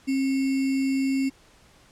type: tone with sample-and-hold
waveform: sine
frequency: 268.5 Hz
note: C4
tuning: 45 cents sharp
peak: -21 dBFS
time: 0.07-1.3 s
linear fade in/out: 20 ms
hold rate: 2450 Hz
effects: pink hiss -56 dBFS RMS until 1.91 s + low-pass 9000 Hz 12 dB/octave